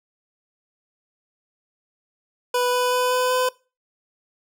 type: tone with pitch steps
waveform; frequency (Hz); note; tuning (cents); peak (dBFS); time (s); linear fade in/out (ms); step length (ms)
25% pulse; 493.9 / 497 / 500.2 / 503.4 / 506.6; B4 / B4 / B4 / B4 / B4; 0 / +11 / +22 / +33 / +44; -15; 2.54-3.49; 5; 190
effects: noise-tail reverb RT60 0.3 s tail -21 dB re dry